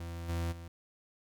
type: tone with level steps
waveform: 40% pulse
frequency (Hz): 84.7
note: E2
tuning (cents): +48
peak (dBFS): -38 / -31 / -43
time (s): 0-0.68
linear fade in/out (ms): 5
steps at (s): 0.28 / 0.51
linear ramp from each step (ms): 20
effects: none